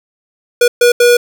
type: tone bursts at uneven times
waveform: square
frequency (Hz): 483.2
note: B4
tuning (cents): -38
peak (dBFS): -6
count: 3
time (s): 0.61-0.68 / 0.81-0.92 / 1-1.17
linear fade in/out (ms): 5
effects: none